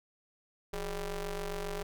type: ring-modulated tone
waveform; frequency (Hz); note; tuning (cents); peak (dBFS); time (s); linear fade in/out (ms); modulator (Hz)
sawtooth; 194.3; G3; -15; -28; 0.73-1.83; 5; 218
effects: none